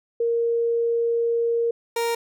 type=tone pair in turn; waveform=sine / 30% pulse; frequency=466.2 / 466.2 Hz; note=A#4 / A#4; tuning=0 / 0 cents; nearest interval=unison; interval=0 cents; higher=neither; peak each=-19 dBFS; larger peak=neither; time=0.2-1.71 / 1.96-2.15 s; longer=first; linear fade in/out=5 ms; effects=none